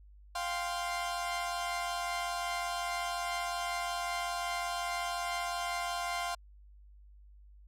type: chord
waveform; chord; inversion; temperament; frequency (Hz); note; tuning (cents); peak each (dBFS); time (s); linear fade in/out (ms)
sawtooth; F suspended second; none; equal; 698.5 / 784 / 1046.5; F5 / G5 / C6; 0 / 0 / 0; -32 / -38 / -34; 0.35-6.35; 5
effects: added 50 Hz sine -53 dBFS peak until 7.67 s + low-pass 11000 Hz 12 dB/octave